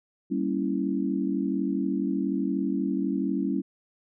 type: chord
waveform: sine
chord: G diminished seventh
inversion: none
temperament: equal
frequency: 196 / 233.1 / 277.2 / 329.6 Hz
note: G3 / Bb3 / Db4 / Fb4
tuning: 0 / 0 / 0 / 0 cents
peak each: -29 / -33 / -28 / -31 dBFS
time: 0.3-3.62 s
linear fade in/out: 20 ms
effects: none